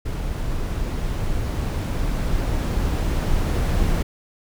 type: noise with level ramp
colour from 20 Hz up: brown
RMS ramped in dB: -26 to -19 dBFS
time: 0.05-4.03 s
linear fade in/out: 10 ms
effects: none